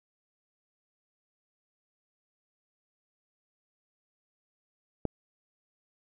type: click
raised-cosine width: 2 ms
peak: -15 dBFS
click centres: 5.053 s
effects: none